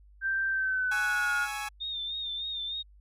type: tone with pitch glide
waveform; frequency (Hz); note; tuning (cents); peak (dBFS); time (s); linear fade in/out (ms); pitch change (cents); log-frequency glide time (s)
sine; 1568 to 1429.6; G6 to F6; 0 to +40; -26; 0.21-1.48; 50; -160; 0.49-1.34
type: chord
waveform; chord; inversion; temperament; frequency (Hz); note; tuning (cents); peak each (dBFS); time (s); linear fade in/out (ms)
20% pulse; C# minor; second; equal with one note detuned; 835.4 / 1108.7 / 1318.5; G#5 / C#6 / E6; +10 / 0 / 0; -30 / -36 / -35; 0.91-1.69; 10
type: tone with vibrato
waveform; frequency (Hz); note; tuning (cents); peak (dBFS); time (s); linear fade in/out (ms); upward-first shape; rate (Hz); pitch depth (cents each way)
sine; 3637; A#7; -43; -32; 1.8-2.83; 20; sine; 3.3; 51
effects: added 50 Hz sine -53 dBFS peak until 3 s + resampled to 32000 Hz